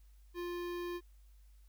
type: tone with notch filter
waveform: square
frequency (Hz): 350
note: F4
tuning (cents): +4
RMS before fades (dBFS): -40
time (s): 0.34-1.01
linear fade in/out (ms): 50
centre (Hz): 7900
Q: 0.83
effects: added 50 Hz sine -57 dBFS peak until 1.68 s + white hiss -75 dBFS RMS until 1.68 s